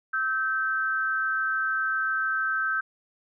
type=tone pair together; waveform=sine; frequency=1300 / 1552.9 Hz; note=E6 / G6; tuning=-24 / -17 cents; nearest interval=minor third; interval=307 cents; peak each=-29 / -25 dBFS; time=0.13-2.81 s; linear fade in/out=10 ms; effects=none